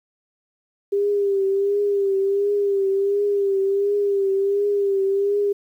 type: tone with vibrato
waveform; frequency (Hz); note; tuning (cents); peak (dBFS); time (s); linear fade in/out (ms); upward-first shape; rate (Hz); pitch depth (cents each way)
sine; 398.4; G4; +28; -17; 0.92-5.53; 10; triangle; 1.4; 53
effects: 9-bit